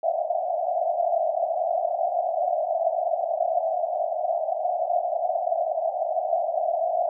white band-pass noise, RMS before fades -25 dBFS, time 0.03-7.09 s, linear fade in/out 2 ms, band 630 to 720 Hz, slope 96 dB/octave, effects none

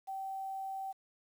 sine tone with quantisation, 773 Hz, G5, 24 cents flat, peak -37 dBFS, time 0.07-0.93 s, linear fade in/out 20 ms, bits 10, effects none

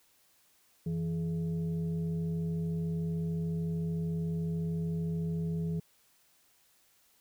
sine tone with frequency modulation, 164.81 Hz, E3, in tune, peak -30 dBFS, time 0.86-5.8 s, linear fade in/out 5 ms, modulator 256 Hz, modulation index 0.48, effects white hiss -67 dBFS RMS until 7.2 s

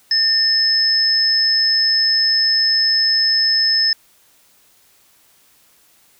sine tone pair together, 1800 / 5207 Hz, A6 / E8, +39 / -22 cents, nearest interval octave + tritone, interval 1839 cents, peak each -22 / -13 dBFS, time 0.11-3.93 s, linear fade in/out 2 ms, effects white hiss -54 dBFS RMS until 6.19 s

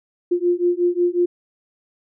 sine beating tone pair, 349.2 / 354.7 Hz, F4 / F4, 0 / +27 cents, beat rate 5.5 Hz, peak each -19 dBFS, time 0.31-1.26 s, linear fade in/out 10 ms, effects none

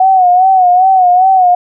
sine tone with vibrato, 740 Hz, F#5, in tune, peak -4 dBFS, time 0-1.55 s, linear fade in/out 5 ms, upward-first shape sine, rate 2.5 Hz, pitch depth 67 cents each way, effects none

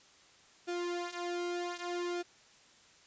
sawtooth tone with flanger, 350.5 Hz, F4, 6 cents sharp, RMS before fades -37 dBFS, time 0.67-2.23 s, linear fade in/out 20 ms, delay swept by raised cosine 1 to 4 ms, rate 0.64 Hz, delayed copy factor -0.8, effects white hiss -61 dBFS RMS until 3.06 s + resampled to 16000 Hz

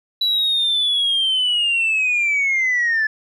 sine linear sweep, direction down, 3951 to 1723 Hz, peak -14 dBFS, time 0.21-3.07 s, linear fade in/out 5 ms, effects tanh soft clip ceiling -13 dBFS

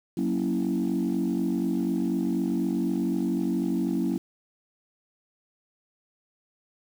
sine chord, F# dominant seventh, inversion none, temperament equal, 185 / 233.1 / 277.2 / 329.6 Hz, F#3 / A#3 / C#4 / E4, 0 / 0 / 0 / 0 cents, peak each -28 dBFS, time 0.17-4.18 s, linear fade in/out 5 ms, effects tanh soft clip ceiling -18 dBFS + 8-bit

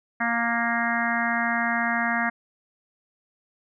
harmonic tone with a mistuned harmonic, 234 Hz, A#3, 7 cents sharp, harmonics 1 / 3 / 4 / 5 / 6 / 7 / 8 / 9, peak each -29 / -29 / -33 / -32 / -32 / -28 / -29 / -33 dBFS, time 0.2-2.3 s, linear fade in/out 10 ms, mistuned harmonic 4, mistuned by -19 cents, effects none

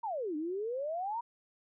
sine exponential two-way sweep, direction down then up, 969 to 293.7 to 969 Hz, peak -33 dBFS, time 0.03-1.21 s, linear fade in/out 10 ms, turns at 0.36 s, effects none

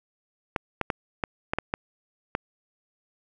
clicks, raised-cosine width 0.5 ms, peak -10 dBFS, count 8, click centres 0.562 / 0.813 / 0.902 / 1.238 / 1.535 / 1.586 / 1.739 / 2.351 s, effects none

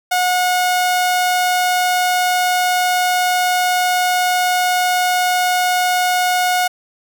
sawtooth tone, 726 Hz, F#5, 33 cents flat, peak -10 dBFS, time 0.11-6.68 s, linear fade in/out 10 ms, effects none

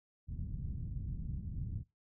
white low-pass noise, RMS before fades -40 dBFS, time 0.27-1.84 s, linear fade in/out 50 ms, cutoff 150 Hz, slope 24 dB/octave, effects noise-tail reverb RT60 0.2 s tail -19 dB re dry

